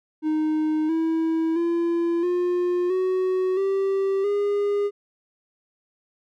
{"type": "tone with pitch steps", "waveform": "triangle", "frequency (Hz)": [310, 324.5, 339.6, 355.5, 372.1, 389.4, 407.6], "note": ["D#4", "E4", "F4", "F4", "F#4", "G4", "G#4"], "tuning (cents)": [-6, -27, -48, 31, 10, -12, -32], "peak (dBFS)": -18, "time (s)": [0.22, 4.91], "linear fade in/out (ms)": 50, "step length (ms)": 670, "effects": []}